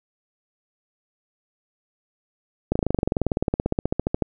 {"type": "slowing click train", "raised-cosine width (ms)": 2, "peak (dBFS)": -7, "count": 29, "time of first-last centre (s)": [2.72, 4.223], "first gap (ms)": 35, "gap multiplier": 1.03, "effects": []}